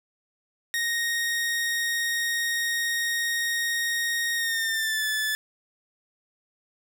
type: tone with pitch glide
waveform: sawtooth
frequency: 1864.7 to 1739.8 Hz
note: A#6 to A6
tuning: 0 to -20 cents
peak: -21 dBFS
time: 0.74-5.35 s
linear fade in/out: 0 ms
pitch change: -120 cents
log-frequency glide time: 4.36-5.06 s
effects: none